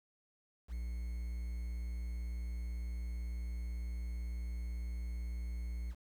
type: tone with quantisation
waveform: triangle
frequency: 59 Hz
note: A#1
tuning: 22 cents sharp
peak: -35 dBFS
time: 0.68-5.95 s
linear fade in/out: 50 ms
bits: 10
effects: none